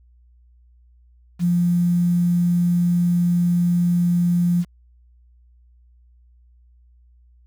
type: tone with quantisation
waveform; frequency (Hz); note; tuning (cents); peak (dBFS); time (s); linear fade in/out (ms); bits
sine; 174.61; F3; 0; -15; 1.39-4.65; 50; 7
effects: added 60 Hz sine -50 dBFS peak until 7.46 s